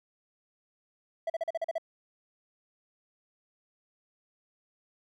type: tone bursts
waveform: triangle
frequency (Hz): 659.3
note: E5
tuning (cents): 0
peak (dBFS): -26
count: 8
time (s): 1.27-1.782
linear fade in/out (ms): 5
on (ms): 29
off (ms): 40
effects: none